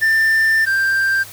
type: tone pair in turn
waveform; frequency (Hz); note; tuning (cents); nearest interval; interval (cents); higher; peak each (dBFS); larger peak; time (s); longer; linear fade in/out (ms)
triangle; 1785 / 1578.2; A6 / G6; +24 / +11; major second; 213; first; -10 / -12; first; 0.01-0.66 / 0.66-1.24; first; 20
effects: added 102 Hz sine -45 dBFS peak until 1.32 s + white hiss -37 dBFS RMS until 1.32 s